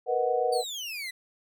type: chord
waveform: sine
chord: B major seventh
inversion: third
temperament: equal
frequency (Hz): 466.2 / 493.9 / 622.3 / 740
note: A#4 / B4 / D#5 / F#5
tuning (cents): 0 / 0 / 0 / 0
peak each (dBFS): -30 / -27 / -33 / -28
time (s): 0.06-0.64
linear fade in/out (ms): 50
type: exponential sweep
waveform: 30% pulse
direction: down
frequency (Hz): 4651 to 1962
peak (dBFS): -31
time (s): 0.52-1.11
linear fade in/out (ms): 10
effects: none